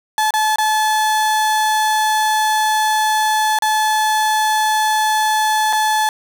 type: tone with dropouts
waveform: 35% pulse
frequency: 863 Hz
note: A5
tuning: 34 cents flat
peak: -12 dBFS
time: 0.18-6.09 s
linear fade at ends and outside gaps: 1 ms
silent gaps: 0.307-0.338 / 0.559-0.584 / 3.588-3.622 / 5.728-5.731 s
effects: none